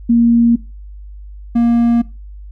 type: tone pair in turn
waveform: sine / triangle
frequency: 234.2 / 235.2 Hz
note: A#3 / A#3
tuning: +8 / +16 cents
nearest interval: unison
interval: 8 cents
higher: second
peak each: -7 dBFS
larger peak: neither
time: 0.09-0.56 / 1.55-2.02 s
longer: neither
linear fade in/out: 10 ms
effects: noise-tail reverb RT60 0.3 s tail -21 dB re dry + added 50 Hz sine -30 dBFS peak until 2.51 s